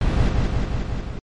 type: noise with echo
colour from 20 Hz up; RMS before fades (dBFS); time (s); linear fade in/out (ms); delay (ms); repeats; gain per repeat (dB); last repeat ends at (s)
brown; -19; 0.01-0.29; 2; 180; 5; -2; 1.19
effects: low-pass 5000 Hz 12 dB/octave + MP3 48 kbps